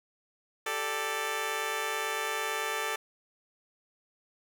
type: chord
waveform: 10% pulse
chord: G suspended second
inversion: none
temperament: just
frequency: 392 / 441 / 588 Hz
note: G4 / A4 / D5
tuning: 0 / +4 / +2 cents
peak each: -30 / -25 / -30 dBFS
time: 0.66-2.96 s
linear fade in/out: 5 ms
effects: none